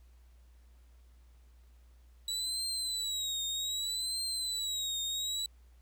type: tone with vibrato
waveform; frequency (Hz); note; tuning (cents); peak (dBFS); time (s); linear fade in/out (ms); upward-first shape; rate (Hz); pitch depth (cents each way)
30% pulse; 3920; B7; -14; -30; 2.28-5.46; 2; triangle; 0.64; 110
effects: added 60 Hz sine -56 dBFS peak until 5.81 s + pink hiss -72 dBFS RMS until 5.81 s